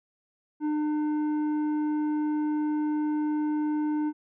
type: tone with tanh clipping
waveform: sine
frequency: 301.9 Hz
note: D4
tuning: 48 cents sharp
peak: -26 dBFS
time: 0.6-4.13 s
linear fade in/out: 50 ms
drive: 8 dB
effects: none